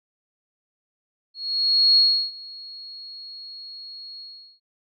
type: tone with ADSR envelope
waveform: sine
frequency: 4313 Hz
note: C#8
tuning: 48 cents flat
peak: -12 dBFS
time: 1.34-4.6 s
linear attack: 630 ms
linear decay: 340 ms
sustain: -24 dB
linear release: 400 ms
effects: none